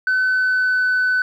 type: tone with pitch glide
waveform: sine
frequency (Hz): 1515 to 1504.5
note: F#6 to F#6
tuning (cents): +40 to +28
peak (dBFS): -13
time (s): 0.07-1.22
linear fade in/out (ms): 2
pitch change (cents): -12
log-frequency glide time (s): 0.25-0.84
effects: tanh soft clip ceiling -13 dBFS + 9-bit